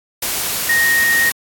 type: tone in noise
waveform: sine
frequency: 1864 Hz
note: A#6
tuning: 1 cent flat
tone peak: -12 dBFS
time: 0.69-1.3 s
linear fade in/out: 5 ms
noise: white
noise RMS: -20 dBFS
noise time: 0.22-1.32 s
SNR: +5 dB
effects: AAC 64 kbps